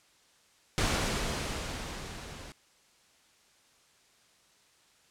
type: noise with level ramp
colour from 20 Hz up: pink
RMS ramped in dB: -27 to -46 dBFS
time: 0.78-2.52 s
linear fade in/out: 0 ms
effects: white hiss -64 dBFS RMS until 5.1 s + low-pass 8000 Hz 12 dB/octave